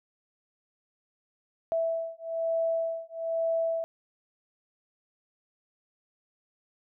sine beating tone pair, 658 / 659.1 Hz, E5 / E5, -3 / 0 cents, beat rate 1.1 Hz, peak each -30 dBFS, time 1.72-3.84 s, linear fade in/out 0 ms, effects none

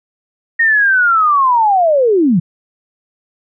sine linear sweep, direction down, 1866 to 153.1 Hz, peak -8 dBFS, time 0.59-2.4 s, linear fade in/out 10 ms, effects none

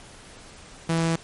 sawtooth tone, 164.81 Hz, E3, in tune, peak -17 dBFS, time 0.89-1.16 s, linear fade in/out 5 ms, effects pink hiss -46 dBFS RMS until 1.23 s + MP3 48 kbps

